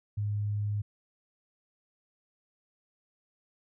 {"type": "tone", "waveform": "sine", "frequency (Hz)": 103.7, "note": "G#2", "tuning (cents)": -2, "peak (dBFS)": -28, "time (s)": [0.17, 0.82], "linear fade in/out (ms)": 10, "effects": []}